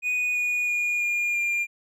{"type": "tone with pitch steps", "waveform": "triangle", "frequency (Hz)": [2476, 2456, 2436, 2417, 2397], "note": ["D#7", "D#7", "D#7", "D7", "D7"], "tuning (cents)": [-9, -23, -37, 49, 35], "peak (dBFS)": -21, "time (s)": [0.02, 1.67], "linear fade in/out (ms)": 50, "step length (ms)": 330, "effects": []}